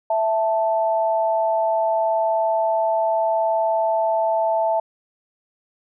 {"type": "tone pair together", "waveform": "sine", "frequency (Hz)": [659.3, 880.1], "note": ["E5", "A5"], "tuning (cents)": [0, 0], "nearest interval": "perfect fourth", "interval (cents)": 500, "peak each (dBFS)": [-19, -21], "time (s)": [0.1, 4.8], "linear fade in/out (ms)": 5, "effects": []}